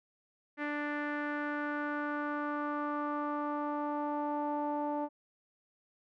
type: tone with low-pass filter sweep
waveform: sawtooth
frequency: 294.1 Hz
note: D4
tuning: 3 cents sharp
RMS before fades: -35 dBFS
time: 0.57-5.09 s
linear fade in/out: 50 ms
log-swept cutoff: 1900 to 810 Hz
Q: 3.8
effects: none

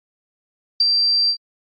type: tone with ADSR envelope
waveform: sine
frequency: 4704 Hz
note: D8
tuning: 2 cents sharp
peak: -11 dBFS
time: 0.8-1.37 s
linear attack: 5 ms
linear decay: 33 ms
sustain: -3 dB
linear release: 77 ms
effects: AAC 64 kbps

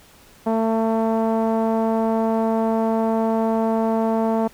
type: tone with low-pass filter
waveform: sawtooth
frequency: 223.8 Hz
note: A3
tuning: 30 cents sharp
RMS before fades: -20 dBFS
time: 0.46-4.48 s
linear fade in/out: 10 ms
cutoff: 810 Hz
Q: 2.4
effects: pink hiss -50 dBFS RMS until 4.53 s

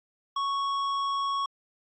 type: tone with hard clipping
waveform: sine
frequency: 1108.7 Hz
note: C#6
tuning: in tune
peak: -28 dBFS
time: 0.36-1.46 s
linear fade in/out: 5 ms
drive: 11 dB
effects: low-pass 6000 Hz 12 dB/octave + AAC 64 kbps

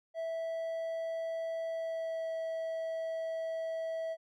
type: tone with pitch glide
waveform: triangle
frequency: 656 to 651.1 Hz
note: E5 to E5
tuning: -9 to -22 cents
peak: -32 dBFS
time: 0.14-4.17 s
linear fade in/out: 50 ms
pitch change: -13 cents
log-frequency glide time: 1.67-2.3 s
effects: none

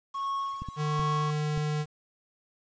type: tone with tremolo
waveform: triangle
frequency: 1100 Hz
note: C#6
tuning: 14 cents flat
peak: -26 dBFS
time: 0.14-1.31 s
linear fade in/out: 10 ms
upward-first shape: sine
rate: 1.3 Hz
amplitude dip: 80%
type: clicks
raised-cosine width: 5 ms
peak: -24 dBFS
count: 4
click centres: 0.62 / 0.687 / 0.996 / 1.576 s
type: tone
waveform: square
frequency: 150.8 Hz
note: D3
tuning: 46 cents sharp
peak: -28 dBFS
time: 0.76-1.86 s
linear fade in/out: 50 ms
effects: resampled to 16000 Hz + 9-bit

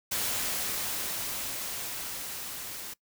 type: noise with level ramp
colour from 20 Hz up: white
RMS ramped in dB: -30 to -40 dBFS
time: 0.11-2.94 s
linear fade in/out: 10 ms
effects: noise-tail reverb RT60 0.1 s tail -22 dB re dry

